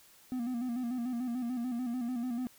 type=tone with vibrato; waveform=triangle; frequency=244.3 Hz; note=B3; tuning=19 cents flat; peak=-30 dBFS; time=0.32-2.47 s; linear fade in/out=0 ms; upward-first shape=square; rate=6.8 Hz; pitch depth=66 cents each way; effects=white hiss -60 dBFS RMS until 2.58 s